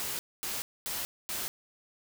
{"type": "noise bursts", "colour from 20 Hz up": "white", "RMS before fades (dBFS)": -35, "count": 4, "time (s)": [0, 1.48], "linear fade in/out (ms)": 0, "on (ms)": 190, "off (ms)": 240, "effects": []}